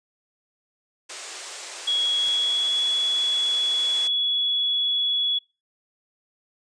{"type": "band-pass noise", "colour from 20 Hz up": "white", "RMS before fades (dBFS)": -38, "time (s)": [1.09, 4.08], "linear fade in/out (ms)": 10, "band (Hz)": [340, 8800], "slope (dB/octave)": 48}
{"type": "tone with pitch glide", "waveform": "sine", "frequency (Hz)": [3337, 3382], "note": ["G#7", "G#7"], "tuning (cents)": [8, 31], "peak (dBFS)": -20, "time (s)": [1.87, 5.39], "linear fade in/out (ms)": 10, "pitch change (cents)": 23, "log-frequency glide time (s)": [2.16, 2.83]}
{"type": "noise with exponential growth", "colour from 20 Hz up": "white", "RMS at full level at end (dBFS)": -36, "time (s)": [2.07, 2.29], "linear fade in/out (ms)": 0, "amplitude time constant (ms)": 47}
{"effects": ["noise-tail reverb RT60 0.3 s tail -25 dB re dry", "resampled to 22050 Hz"]}